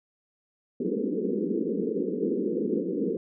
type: band-pass noise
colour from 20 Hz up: white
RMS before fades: -28 dBFS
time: 0.8-3.17 s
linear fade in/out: 2 ms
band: 180 to 480 Hz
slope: 96 dB/octave
effects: none